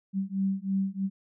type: beating tone pair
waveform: sine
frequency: 192.2 / 195.3 Hz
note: G3 / G3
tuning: -34 / -6 cents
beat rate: 3.1 Hz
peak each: -29 dBFS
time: 0.13-1.1 s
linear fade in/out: 50 ms
effects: none